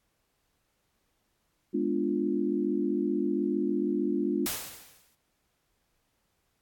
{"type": "chord", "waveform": "sine", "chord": "G# diminished seventh", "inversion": "none", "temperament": "equal", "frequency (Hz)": [207.7, 246.9, 293.7, 349.2], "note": ["G#3", "B3", "D4", "F4"], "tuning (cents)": [0, 0, 0, 0], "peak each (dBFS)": [-32, -33, -30, -30], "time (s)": [1.73, 4.47], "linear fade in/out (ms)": 20}
{"type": "noise with exponential decay", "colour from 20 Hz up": "white", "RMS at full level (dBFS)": -30, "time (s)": [4.46, 5.15], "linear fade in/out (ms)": 1, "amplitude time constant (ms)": 150}
{"effects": ["pink hiss -75 dBFS RMS until 6.61 s", "AAC 64 kbps"]}